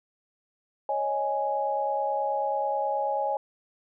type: chord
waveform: sine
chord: C# suspended second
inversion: none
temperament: just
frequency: 554.4 / 623.7 / 831.5 Hz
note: C#5 / D#5 / G#5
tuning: 0 / +4 / +2 cents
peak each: -30 / -32 / -27 dBFS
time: 0.89-3.37 s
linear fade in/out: 2 ms
effects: none